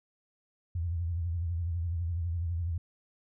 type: tone with vibrato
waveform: sine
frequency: 85 Hz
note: F2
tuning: 46 cents flat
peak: -29 dBFS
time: 0.75-2.78 s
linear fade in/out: 5 ms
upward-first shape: triangle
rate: 12 Hz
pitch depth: 110 cents each way
effects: none